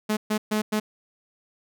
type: tone bursts at uneven times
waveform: sawtooth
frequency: 213.6 Hz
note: G#3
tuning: 49 cents sharp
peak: -18 dBFS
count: 4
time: 0.09-0.17 / 0.3-0.38 / 0.51-0.62 / 0.72-0.8 s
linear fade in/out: 10 ms
effects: none